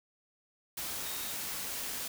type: tone in noise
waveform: sine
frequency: 3729 Hz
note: A#7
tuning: in tune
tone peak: -47 dBFS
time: 1.05-1.32 s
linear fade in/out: 5 ms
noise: white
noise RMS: -38 dBFS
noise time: 0.77-2.08 s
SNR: -12 dB
effects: none